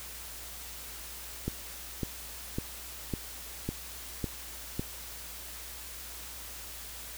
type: click train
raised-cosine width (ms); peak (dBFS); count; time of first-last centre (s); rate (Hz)
3; -18; 7; 1.48-4.795; 1.81
effects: added 59 Hz sine -50 dBFS peak until 7.17 s + white hiss -44 dBFS RMS until 7.17 s